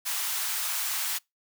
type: high-pass noise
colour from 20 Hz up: white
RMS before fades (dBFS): -30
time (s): 0.05-1.19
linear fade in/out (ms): 20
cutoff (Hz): 810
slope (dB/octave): 24
effects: noise-tail reverb RT60 0.2 s tail -26 dB re dry